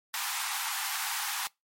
pink high-pass noise, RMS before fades -33 dBFS, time 0.14-1.47 s, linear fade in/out 0 ms, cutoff 770 Hz, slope 96 dB/octave, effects noise-tail reverb RT60 0.2 s tail -25 dB re dry + MP3 64 kbps

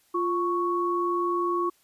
sine tone pair together, 349.2 / 1109.9 Hz, F4 / C#6, 0 / +2 cents, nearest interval octave + minor sixth, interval 2002 cents, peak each -26 dBFS, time 0.14-1.7 s, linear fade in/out 10 ms, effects white hiss -64 dBFS RMS until 1.83 s + resampled to 32000 Hz

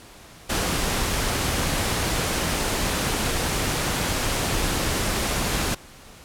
pink noise, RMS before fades -24 dBFS, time 0.49-5.75 s, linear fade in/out 10 ms, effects pink hiss -46 dBFS RMS until 6.24 s + low-pass 12000 Hz 12 dB/octave

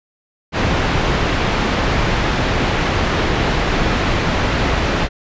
pink low-pass noise, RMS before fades -17 dBFS, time 0.52-5.09 s, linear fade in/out 50 ms, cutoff 3100 Hz, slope 12 dB/octave, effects resampled to 16000 Hz

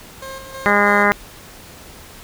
20% pulse tone with tremolo, 534 Hz, C5, 35 cents sharp, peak -25 dBFS, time 0.22-1.06 s, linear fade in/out 5 ms, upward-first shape square, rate 3.1 Hz, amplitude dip 50%
harmonic tone, 204.3 Hz, G#3, 28 cents flat, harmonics 1 / 2 / 3 / 4 / 5 / 6 / 7 / 8 / 9 / 10, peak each -21 / -21 / -21 / -21 / -21 / -21 / -21 / -21 / -21 / -21 dBFS, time 0.66-1.12 s, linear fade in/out 0 ms
effects pink hiss -40 dBFS RMS until 2.23 s

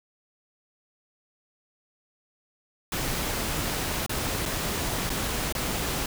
pink noise with dropouts, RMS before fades -29 dBFS, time 2.92-6.06 s, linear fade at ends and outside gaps 2 ms, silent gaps 4.063-4.094 / 4.455-4.459 / 5.095-5.101 / 5.525-5.55 s, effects none

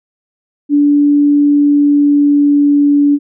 sine tone with pitch glide, 289.8 to 287.8 Hz, D4 to D4, -23 to -35 cents, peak -6 dBFS, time 0.69-3.19 s, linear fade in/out 50 ms, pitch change -12 cents, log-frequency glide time 1.4-3.02 s, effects none

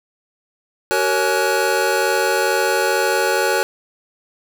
square tone cluster, 378.7 / 460.8 / 554 / 845 / 1467 Hz, F#4 / A#4 / C#5 / G#5 / F#6, +40 / -20 / -1 / +30 / -15 cents, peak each -23 dBFS, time 0.91-3.63 s, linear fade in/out 0 ms, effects none

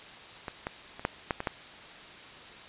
clicks, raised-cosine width 0.5 ms, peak -20 / -17 / -27 / -11 / -12 / -18 / -13 dBFS, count 7, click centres 0.482 / 0.669 / 0.995 / 1.051 / 1.308 / 1.404 / 1.472 s, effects white hiss -47 dBFS RMS until 2.68 s + resampled to 8000 Hz

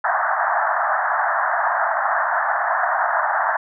pink band-pass noise, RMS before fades -20 dBFS, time 0.04-3.57 s, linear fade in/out 5 ms, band 640 to 1800 Hz, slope 96 dB/octave, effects none

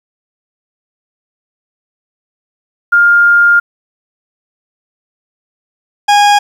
sine / 40% pulse tone pair in turn, 1407 / 821.3 Hz, F6 / G#5, +12 / -20 cents, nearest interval major sixth, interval 932 cents, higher first, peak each -4 dBFS, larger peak neither, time 2.92-3.6 / 6.08-6.39 s, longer first, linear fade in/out 10 ms, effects low-pass 7000 Hz 12 dB/octave + 7-bit

